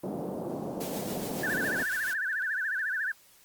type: band-pass noise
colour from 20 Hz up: pink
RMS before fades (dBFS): -35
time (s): 0.03-1.83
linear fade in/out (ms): 5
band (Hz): 160 to 740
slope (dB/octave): 24
type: noise with tremolo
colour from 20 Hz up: white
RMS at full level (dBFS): -40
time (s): 0.8-2.14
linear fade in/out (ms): 10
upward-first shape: sine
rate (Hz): 7.2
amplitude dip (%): 35
type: tone with vibrato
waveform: sine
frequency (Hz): 1631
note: G#6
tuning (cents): -32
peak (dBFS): -28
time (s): 1.43-3.12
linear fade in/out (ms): 5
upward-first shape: sine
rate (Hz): 14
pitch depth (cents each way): 170
type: clicks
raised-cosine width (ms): 0.2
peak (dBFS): -35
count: 4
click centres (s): 2.149 / 2.33 / 2.422 / 2.793
effects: white hiss -59 dBFS RMS until 3.44 s + Opus 32 kbps